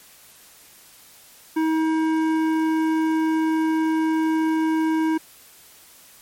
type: tone with hard clipping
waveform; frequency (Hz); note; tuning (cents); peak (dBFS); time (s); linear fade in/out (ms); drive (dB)
sine; 318.5; D#4; +41; -20; 1.56-5.18; 10; 12
effects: white hiss -49 dBFS RMS until 6.21 s + MP3 64 kbps